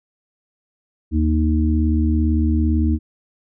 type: harmonic tone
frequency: 77.78 Hz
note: D#2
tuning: in tune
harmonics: 1 / 3 / 4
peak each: -16 / -21 / -22 dBFS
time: 1.11-2.99 s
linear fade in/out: 50 ms
effects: none